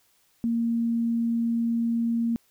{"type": "tone", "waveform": "sine", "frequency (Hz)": 232, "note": "A#3", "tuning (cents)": -8, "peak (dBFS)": -22, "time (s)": [0.44, 2.36], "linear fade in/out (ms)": 0, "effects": ["white hiss -65 dBFS RMS until 2.5 s"]}